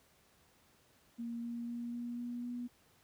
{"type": "tone with pitch steps", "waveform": "sine", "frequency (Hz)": [234, 235.8, 237.5, 239.3, 241.1, 243], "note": ["A#3", "A#3", "A#3", "A#3", "B3", "B3"], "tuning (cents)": [7, 20, 33, 46, -41, -28], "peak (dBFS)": -38, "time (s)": [1.18, 2.68], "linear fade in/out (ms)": 20, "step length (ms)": 250, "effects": ["pink hiss -68 dBFS RMS until 3.03 s", "high-pass 60 Hz 12 dB/octave"]}